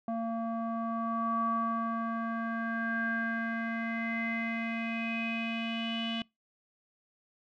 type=tone with low-pass filter sweep; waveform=square; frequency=228.3 Hz; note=A#3; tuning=36 cents flat; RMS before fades=-33 dBFS; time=0.08-6.22 s; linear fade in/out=2 ms; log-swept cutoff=860 to 3100 Hz; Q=9.1; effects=noise-tail reverb RT60 0.2 s tail -24 dB re dry